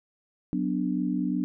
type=chord; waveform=sine; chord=B minor; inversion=second; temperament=equal with one note detuned; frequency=185 / 248.4 / 293.7 Hz; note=F#3 / B3 / D4; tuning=0 / +10 / 0 cents; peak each=-29 dBFS; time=0.53-1.44 s; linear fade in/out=0 ms; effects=none